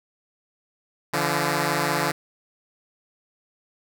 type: tone pair together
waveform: 5% pulse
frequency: 144.47 / 170 Hz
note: D3 / F3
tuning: -28 / -46 cents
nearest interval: minor third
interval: 282 cents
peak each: -13 dBFS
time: 1.13-2.12 s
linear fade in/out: 10 ms
effects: none